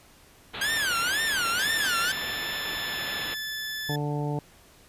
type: low-pass noise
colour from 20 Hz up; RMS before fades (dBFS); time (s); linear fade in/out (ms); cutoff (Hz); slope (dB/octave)
white; -36; 0.53-3.35; 20; 4100; 96
type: tone with vibrato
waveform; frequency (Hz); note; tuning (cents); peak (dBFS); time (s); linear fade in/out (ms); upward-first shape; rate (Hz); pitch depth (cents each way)
sawtooth; 1568; G6; 0; -21; 0.61-2.12; 5; sine; 2; 250
type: tone with pitch glide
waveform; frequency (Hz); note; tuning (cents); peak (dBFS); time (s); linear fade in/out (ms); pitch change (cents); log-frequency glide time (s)
20% pulse; 1756 to 1738.8; A6 to A6; -4 to -21; -26; 1.59-3.96; 5; -17; 2.49-3.25
type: harmonic tone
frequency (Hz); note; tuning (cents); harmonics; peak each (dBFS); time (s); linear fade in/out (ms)
146.83; D3; 0; 1 / 2 / 3 / 4 / 5 / 6; -28 / -34 / -35 / -40 / -39 / -38; 3.89-4.39; 2
effects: pink hiss -55 dBFS RMS until 4.88 s + resampled to 32000 Hz